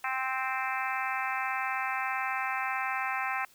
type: harmonic tone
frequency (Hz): 261.6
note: C4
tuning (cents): 0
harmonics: 3 / 4 / 5 / 6 / 7 / 8 / 9 / 10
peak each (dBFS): -35 / -36 / -37 / -38 / -38 / -39 / -40 / -40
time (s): 0.04-3.45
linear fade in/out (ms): 2
effects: white hiss -60 dBFS RMS until 3.54 s